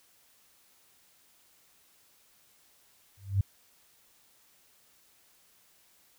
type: tone with exponential growth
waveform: sine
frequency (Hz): 98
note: G2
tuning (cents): 0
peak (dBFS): -19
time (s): 3.17-3.41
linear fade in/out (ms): 5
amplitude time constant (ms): 51
effects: white hiss -64 dBFS RMS until 6.18 s